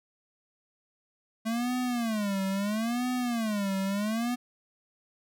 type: tone with vibrato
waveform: square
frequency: 220 Hz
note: A3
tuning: in tune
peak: -28 dBFS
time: 1.45-4.36 s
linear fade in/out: 20 ms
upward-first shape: sine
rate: 0.75 Hz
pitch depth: 230 cents each way
effects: none